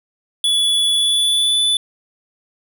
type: tone with pitch glide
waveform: square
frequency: 3422 to 3486 Hz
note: A7 to A7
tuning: -49 to -17 cents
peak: -14 dBFS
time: 0.44-1.77 s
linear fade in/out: 2 ms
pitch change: +32 cents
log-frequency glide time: 0.93-1.61 s
effects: none